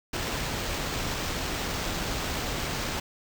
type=noise with sample-and-hold; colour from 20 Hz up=pink; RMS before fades=-31 dBFS; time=0.13-3 s; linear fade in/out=5 ms; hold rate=11025 Hz; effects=none